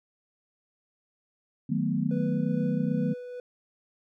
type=chord; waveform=sine; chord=B dominant seventh; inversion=first; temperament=equal; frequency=155.56 / 185 / 220 / 246.9 Hz; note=D#3 / F#3 / A3 / B3; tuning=0 / 0 / 0 / 0 cents; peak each=-30 dBFS; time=1.69-3.14 s; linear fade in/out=10 ms
type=tone with tremolo; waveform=triangle; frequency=493.9 Hz; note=B4; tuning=in tune; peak=-32 dBFS; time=2.11-3.4 s; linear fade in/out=2 ms; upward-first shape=sine; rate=2.4 Hz; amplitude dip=35%
effects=none